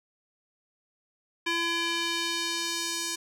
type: tone with band-pass filter sweep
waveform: square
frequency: 337.3 Hz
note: E4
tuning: 40 cents sharp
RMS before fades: -30 dBFS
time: 1.46-3.16 s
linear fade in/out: 10 ms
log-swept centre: 2500 to 6500 Hz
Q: 1.2
effects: none